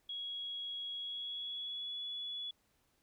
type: tone with pitch glide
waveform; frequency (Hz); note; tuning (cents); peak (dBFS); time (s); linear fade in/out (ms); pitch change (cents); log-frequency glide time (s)
sine; 3322 to 3406; G#7 to G#7; 0 to +43; -39; 0.09-2.51; 5; +43; 0.94-2.02
effects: pink hiss -75 dBFS RMS until 3.02 s